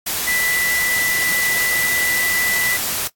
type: tone in noise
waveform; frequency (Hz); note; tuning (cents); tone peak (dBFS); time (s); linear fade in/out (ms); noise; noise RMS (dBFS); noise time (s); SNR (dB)
sine; 1981; B6; +5; -18; 0.27-2.77; 10; white; -22; 0.06-3.08; +1
effects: noise-tail reverb RT60 0.1 s tail -18 dB re dry + AAC 64 kbps